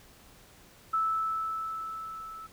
sine tone with level ramp, 1312 Hz, E6, 9 cents flat, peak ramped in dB -24 to -41 dBFS, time 0.93-2.47 s, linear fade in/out 10 ms, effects pink hiss -56 dBFS RMS until 2.52 s

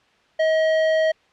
sine tone with hard clipping, 635 Hz, D#5, 35 cents sharp, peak -18 dBFS, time 0.39-1.12 s, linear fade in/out 10 ms, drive 16 dB, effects white hiss -58 dBFS RMS until 1.32 s + low-pass 3000 Hz 12 dB/octave

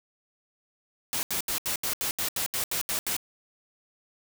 white noise bursts, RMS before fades -29 dBFS, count 12, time 1.13-3.166 s, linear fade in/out 0 ms, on 100 ms, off 76 ms, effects none

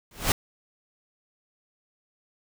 pink noise with exponential growth, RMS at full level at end -17 dBFS, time 0.11-0.32 s, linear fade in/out 2 ms, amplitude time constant 45 ms, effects none

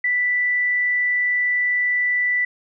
sine tone, 1975.5 Hz, B6, in tune, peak -17 dBFS, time 0.04-2.45 s, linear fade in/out 5 ms, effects none

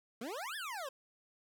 25% pulse exponential two-way sweep, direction up then down, 211.8 to 1802 to 509 Hz, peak -36 dBFS, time 0.21-0.89 s, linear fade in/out 5 ms, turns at 0.56 s, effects none

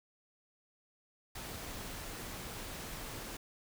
pink noise, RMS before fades -44 dBFS, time 1.35-3.37 s, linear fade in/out 5 ms, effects none

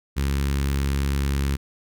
sawtooth tone with notch filter, 69.3 Hz, C#2, in tune, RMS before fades -23 dBFS, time 0.16-1.57 s, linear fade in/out 20 ms, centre 660 Hz, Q 0.73, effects none

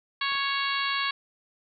harmonic tone, 554.4 Hz, C#5, in tune, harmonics 2 / 3 / 4 / 5 / 6 / 7 / 8, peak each -30 / -32 / -33 / -34 / -35 / -35 / -36 dBFS, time 0.21-1.11 s, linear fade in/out 5 ms
clicks, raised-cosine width 1 ms, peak -35 dBFS, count 2, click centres 0.321 / 0.353 s
effects none

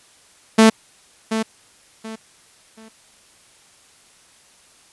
sawtooth tone with echo, 221.5 Hz, A3, 12 cents sharp, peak -4 dBFS, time 0.58-0.7 s, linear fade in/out 10 ms, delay 730 ms, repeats 3, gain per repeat -11 dB, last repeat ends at 2.89 s, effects white hiss -52 dBFS RMS until 4.92 s + resampled to 24000 Hz

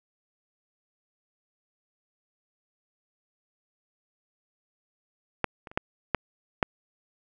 clicks, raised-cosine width 0.5 ms, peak -8 / -26 / -30 / -9 / -7 / -6 dBFS, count 6, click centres 5.443 / 5.672 / 5.715 / 5.775 / 6.147 / 6.628 s, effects none

